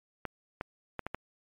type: clicks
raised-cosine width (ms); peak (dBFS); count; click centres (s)
0.5; -19; 5; 0.253 / 0.611 / 0.993 / 1.066 / 1.146
effects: MP3 96 kbps